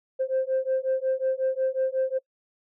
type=beating tone pair; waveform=sine; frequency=522 / 527.5 Hz; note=C5 / C5; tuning=-4 / +14 cents; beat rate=5.5 Hz; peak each=-25 dBFS; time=0.19-2.19 s; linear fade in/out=20 ms; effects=noise-tail reverb RT60 0.1 s tail -24 dB re dry + tanh soft clip ceiling -18 dBFS